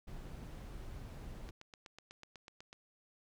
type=noise; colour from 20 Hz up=brown; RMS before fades=-47 dBFS; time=0.07-1.51 s; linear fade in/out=10 ms
type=click train; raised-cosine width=0.2 ms; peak=-34 dBFS; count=11; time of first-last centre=1.49-2.729 s; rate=8.07 Hz
effects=none